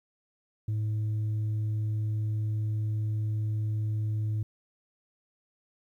sine tone, 107.5 Hz, A2, 40 cents flat, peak -24 dBFS, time 0.68-4.43 s, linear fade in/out 5 ms, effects tanh soft clip ceiling -26 dBFS + 11-bit

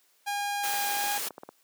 sawtooth tone with pitch glide, 813 to 818.2 Hz, G#5 to G#5, -37 to -26 cents, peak -25 dBFS, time 0.26-1.19 s, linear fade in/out 20 ms, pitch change +11 cents, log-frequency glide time 0.96-1.03 s
white noise, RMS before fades -33 dBFS, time 0.63-1.29 s, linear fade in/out 10 ms
clicks, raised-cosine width 1 ms, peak -26 dBFS, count 9, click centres 0.736 / 0.968 / 1.04 / 1.179 / 1.271 / 1.307 / 1.381 / 1.434 / 1.49 s
effects white hiss -66 dBFS RMS until 1.63 s + high-pass 300 Hz 12 dB/octave

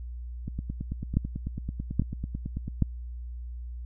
two click trains, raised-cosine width 5 ms, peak -10 / -20 dBFS, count 3 / 21, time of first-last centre 1.17-2.823 / 0.48-2.68 s, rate 1.21 / 9.09 Hz, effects added 60 Hz sine -35 dBFS peak until 3.85 s

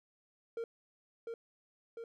triangle tone with echo, 460.9 Hz, A#4, 20 cents flat, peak -34 dBFS, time 0.57-0.64 s, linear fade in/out 2 ms, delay 700 ms, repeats 2, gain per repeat -3 dB, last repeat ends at 2.04 s, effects none

